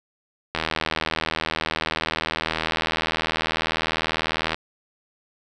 click train, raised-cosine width 0.3 ms, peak -7 dBFS, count 321, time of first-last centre 0.55-4.545 s, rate 80.1 Hz, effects none

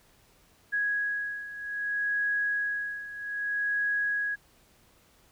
sine beating tone pair, 1661.2 / 1661.83 Hz, G#6 / G#6, 0 / +1 cents, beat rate 0.63 Hz, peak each -33 / -29 dBFS, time 0.72-4.36 s, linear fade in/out 20 ms, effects pink hiss -62 dBFS RMS until 5.31 s

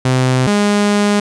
sawtooth tone pair in turn, 128.7 / 205.6 Hz, C3 / G#3, -28 / -17 cents, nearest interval minor sixth, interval 811 cents, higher second, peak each -7 dBFS, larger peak neither, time 0.05-0.47 / 0.47-1.2 s, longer second, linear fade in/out 5 ms, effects resampled to 22050 Hz

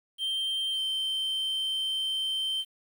triangle tone with pitch glide, 3145 to 3114 Hz, G7 to G7, +5 to -12 cents, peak -26 dBFS, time 0.18-2.65 s, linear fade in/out 50 ms, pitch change -17 cents, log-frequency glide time 0.71-0.79 s, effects 9-bit

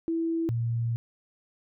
sine tone pair in turn, 329.6 / 116.53 Hz, E4 / A#2, 0 / 0 cents, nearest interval octave + tritone, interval 1800 cents, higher first, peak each -25 dBFS, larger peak neither, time 0.08-0.49 / 0.49-0.96 s, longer second, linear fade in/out 0 ms, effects none

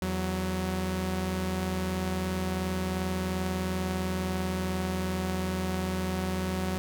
sawtooth tone pair together, 82.9 / 185.98 Hz, E2 / F#3, +10 / +9 cents, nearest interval octave + major second, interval 1399 cents, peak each -29 / -26 dBFS, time 0.02-6.78 s, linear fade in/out 0 ms, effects none

